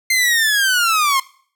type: linear sweep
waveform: sawtooth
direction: down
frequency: 2100 to 1046.5 Hz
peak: -10 dBFS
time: 0.1-1.2 s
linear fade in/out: 5 ms
effects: noise-tail reverb RT60 0.5 s tail -20 dB re dry